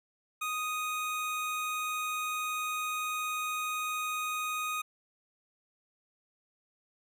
25% pulse tone, 1244.5 Hz, D#6, in tune, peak -28 dBFS, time 0.41-4.82 s, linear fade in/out 10 ms, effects none

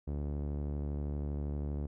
sawtooth tone with low-pass filter, 72.6 Hz, D2, 19 cents flat, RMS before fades -36 dBFS, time 0.07-1.87 s, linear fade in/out 10 ms, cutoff 460 Hz, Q 0.75, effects none

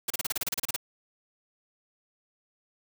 white noise bursts, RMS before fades -29 dBFS, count 13, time 0.08-0.763 s, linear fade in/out 5 ms, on 23 ms, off 32 ms, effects none

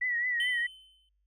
sine tone with vibrato, 1942 Hz, B6, 30 cents flat, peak -27 dBFS, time 0.01-0.67 s, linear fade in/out 10 ms, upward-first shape triangle, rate 4.7 Hz, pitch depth 75 cents each way
triangle tone with exponential decay, 3061 Hz, G7, 42 cents flat, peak -28 dBFS, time 0.4-1.09 s, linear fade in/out 2 ms, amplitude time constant 150 ms
effects added 50 Hz sine -70 dBFS peak until 1.26 s

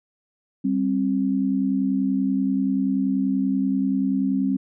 sine tone pair together, 196 / 266.4 Hz, G3 / C4, 0 / +31 cents, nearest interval perfect fourth, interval 531 cents, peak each -23 / -21 dBFS, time 0.64-4.57 s, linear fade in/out 10 ms, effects none

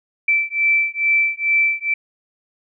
sine beating tone pair, 2328 / 2330.3 Hz, D7 / D7, -16 / -14 cents, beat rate 2.3 Hz, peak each -18 dBFS, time 0.28-1.94 s, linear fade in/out 5 ms, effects none

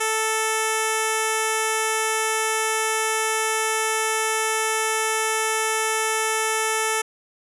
10% pulse tone with low-pass filter, 440 Hz, A4, in tune, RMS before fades -23 dBFS, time 0-7.02 s, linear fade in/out 10 ms, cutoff 9400 Hz, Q 3.9, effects none

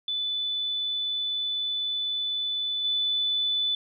sine tone with level steps, 3492 Hz, A7, 14 cents flat, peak -26 / -23 dBFS, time 0.08-3.75 s, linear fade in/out 2 ms, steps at 2.84 s, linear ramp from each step 10 ms, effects none

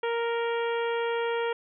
harmonic tone, 466.2 Hz, A#4, in tune, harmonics 1 / 2 / 3 / 4 / 5 / 6 / 7, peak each -27 / -33 / -37 / -39 / -41 / -43 / -44 dBFS, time 0.03-1.53 s, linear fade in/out 5 ms, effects none

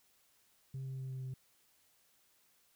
sine tone with pitch steps, 133.4 / 132.56 / 131.72 / 130.88 / 130.05 Hz, C3 / C3 / C3 / C3 / C3, +34 / +23 / +12 / +1 / -10 cents, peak -37 dBFS, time 0.74-1.34 s, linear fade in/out 5 ms, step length 120 ms, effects tanh soft clip ceiling -38 dBFS + white hiss -71 dBFS RMS until 2.75 s

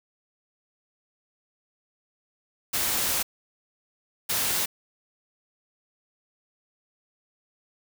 white noise bursts at uneven times, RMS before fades -26 dBFS, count 2, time 2.73-3.23 / 4.29-4.66 s, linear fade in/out 10 ms, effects none

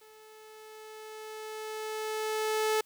sawtooth tone with level ramp, 433.8 Hz, A4, 25 cents flat, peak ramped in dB -50 to -21 dBFS, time 0.01-2.81 s, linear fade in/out 5 ms, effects white hiss -65 dBFS RMS until 2.85 s

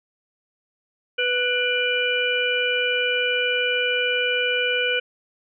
harmonic tone with a mistuned harmonic, 493.9 Hz, B4, in tune, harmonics 1 / 3 / 5 / 6, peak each -25 / -25 / -25 / -25 dBFS, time 1.18-5 s, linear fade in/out 10 ms, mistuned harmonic 5, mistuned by -59 cents, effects none

